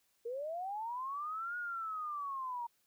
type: linear two-way sweep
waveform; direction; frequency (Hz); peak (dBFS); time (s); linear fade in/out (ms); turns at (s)
sine; up then down; 452.2 to 1452 to 931; -37; 0.25-2.67; 10; 1.57
effects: white hiss -75 dBFS RMS until 2.86 s